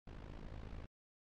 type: noise with amplitude modulation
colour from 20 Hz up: brown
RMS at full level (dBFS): -45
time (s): 0.07-0.86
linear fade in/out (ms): 5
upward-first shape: sine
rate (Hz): 53.5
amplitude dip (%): 90
effects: low-pass 4000 Hz 12 dB/octave + AAC 64 kbps